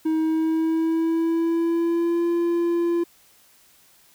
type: tone with pitch glide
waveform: triangle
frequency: 317.3 to 342 Hz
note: D#4 to F4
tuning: +34 to -36 cents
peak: -17 dBFS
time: 0.05-3.04 s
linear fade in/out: 10 ms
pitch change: +130 cents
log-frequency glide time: 0.19-2.27 s
effects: white hiss -56 dBFS RMS until 4.14 s